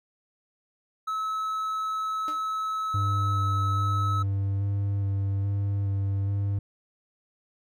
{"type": "tone", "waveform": "triangle", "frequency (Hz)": 1295, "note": "E6", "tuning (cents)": -31, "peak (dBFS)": -25, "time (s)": [1.07, 4.23], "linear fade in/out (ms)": 10}
{"type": "tone with exponential decay", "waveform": "sawtooth", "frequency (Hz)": 303.5, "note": "D#4", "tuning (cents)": -43, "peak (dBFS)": -32, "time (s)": [2.28, 2.45], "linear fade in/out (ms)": 0, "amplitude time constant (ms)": 35}
{"type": "tone with vibrato", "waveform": "triangle", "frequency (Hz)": 99.2, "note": "G2", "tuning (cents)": 21, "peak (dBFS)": -22, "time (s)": [2.94, 6.59], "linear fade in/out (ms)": 5, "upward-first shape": "square", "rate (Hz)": 1.2, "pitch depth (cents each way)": 13}
{"effects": []}